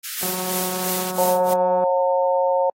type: high-pass noise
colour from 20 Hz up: white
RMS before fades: -30 dBFS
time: 0.03-1.12 s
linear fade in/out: 20 ms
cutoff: 1300 Hz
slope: 96 dB/octave
type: noise with tremolo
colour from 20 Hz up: blue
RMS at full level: -25 dBFS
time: 0.17-1.54 s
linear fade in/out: 10 ms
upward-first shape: sine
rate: 3 Hz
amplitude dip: 95%
type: click train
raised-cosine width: 1 ms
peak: -17 dBFS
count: 297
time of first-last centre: 0.23-1.839 s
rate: 184 Hz
type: harmonic tone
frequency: 180.8 Hz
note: F#3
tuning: 40 cents flat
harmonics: 3 / 4 / 5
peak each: -18 / -25 / -22 dBFS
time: 1.18-2.7 s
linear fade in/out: 5 ms
effects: high-pass 100 Hz 12 dB/octave + AAC 48 kbps